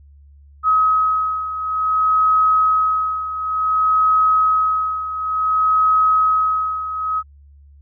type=beating tone pair; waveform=sine; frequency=1272 / 1272.56 Hz; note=D#6 / D#6; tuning=+38 / +39 cents; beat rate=0.56 Hz; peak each=-15 / -20 dBFS; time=0.63-7.23 s; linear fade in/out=50 ms; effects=added 71 Hz sine -43 dBFS peak until 7.81 s